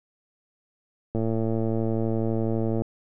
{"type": "click train", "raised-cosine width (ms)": 2, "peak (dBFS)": -14, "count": 188, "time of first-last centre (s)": [1.15, 2.82], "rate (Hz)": 112, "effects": []}